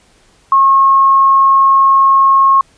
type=tone; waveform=sine; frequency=1085 Hz; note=C#6; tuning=37 cents flat; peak=-5 dBFS; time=0.52-2.61 s; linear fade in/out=2 ms; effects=pink hiss -50 dBFS RMS until 2.77 s + resampled to 22050 Hz

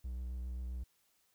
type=tone with vibrato; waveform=triangle; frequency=62 Hz; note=B1; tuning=7 cents sharp; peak=-36 dBFS; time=0.04-0.84 s; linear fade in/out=10 ms; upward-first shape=triangle; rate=7.5 Hz; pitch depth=32 cents each way; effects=white hiss -74 dBFS RMS until 1.34 s

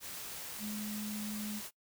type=tone in noise; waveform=sine; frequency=210.7 Hz; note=G#3; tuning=25 cents sharp; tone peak=-38 dBFS; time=0.59-1.62 s; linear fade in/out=50 ms; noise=white; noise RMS=-44 dBFS; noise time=0-1.71 s; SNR=+3 dB; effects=noise-tail reverb RT60 0.1 s tail -22 dB re dry

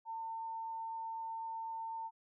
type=tone; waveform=sine; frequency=902 Hz; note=A5; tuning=43 cents sharp; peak=-39 dBFS; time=0.05-2.11 s; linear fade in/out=50 ms; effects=none

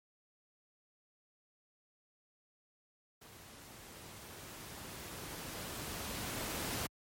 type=noise with level ramp; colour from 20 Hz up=pink; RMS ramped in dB=-55 to -37 dBFS; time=3.21-6.87 s; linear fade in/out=10 ms; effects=high-pass 60 Hz 12 dB/octave + MP3 64 kbps

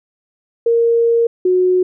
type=tone pair in turn; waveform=sine; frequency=464.9 / 366.1 Hz; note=A#4 / F#4; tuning=-5 / -18 cents; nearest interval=major third; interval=413 cents; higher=first; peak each=-10 dBFS; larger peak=neither; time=0.66-1.27 / 1.45-1.83 s; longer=first; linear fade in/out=5 ms; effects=none

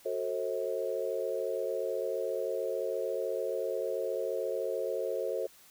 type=chord; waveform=sine; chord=F# diminished seventh; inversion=none; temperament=just; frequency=370 / 444 / 532.8 / 639.4 Hz; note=F#4 / A4 / C5 / Eb5; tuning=0 / +16 / +31 / +47 cents; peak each=-38 / -35 / -34 / -39 dBFS; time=0.05-5.47 s; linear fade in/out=10 ms; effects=white hiss -58 dBFS RMS until 5.7 s

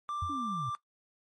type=tone; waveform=triangle; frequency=1180 Hz; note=D6; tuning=8 cents sharp; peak=-31 dBFS; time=0.09-0.75 s; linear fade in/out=0 ms
type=tone with exponential decay; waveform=sine; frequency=87.31 Hz; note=F2; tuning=in tune; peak=-31 dBFS; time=0.22-0.39 s; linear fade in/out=5 ms; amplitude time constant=35 ms
type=linear sweep; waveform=sine; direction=down; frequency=300 to 112.1 Hz; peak=-36 dBFS; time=0.29-0.7 s; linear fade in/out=10 ms
effects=noise-tail reverb RT60 0.1 s tail -17 dB re dry + MP3 48 kbps

